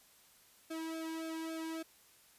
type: tone with flanger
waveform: sawtooth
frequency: 323.3 Hz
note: E4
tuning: 34 cents flat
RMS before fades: -41 dBFS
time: 0.7-1.83 s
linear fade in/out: 10 ms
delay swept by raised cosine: 1 to 1.5 ms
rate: 3.6 Hz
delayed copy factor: -0.9
effects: white hiss -64 dBFS RMS until 2.38 s + resampled to 32000 Hz